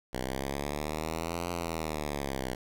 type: linear two-way sweep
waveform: 5% pulse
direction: up then down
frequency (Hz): 62.4 to 87.31 to 62.4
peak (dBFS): -21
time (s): 0.13-2.55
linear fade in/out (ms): 5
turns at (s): 1.5
effects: none